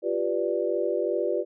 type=chord; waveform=sine; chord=G dominant seventh; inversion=third; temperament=equal; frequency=349.2 / 392 / 493.9 / 587.3 Hz; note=F4 / G4 / B4 / D5; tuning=0 / 0 / 0 / 0 cents; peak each=-29 dBFS; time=0.02-1.45 s; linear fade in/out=50 ms; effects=none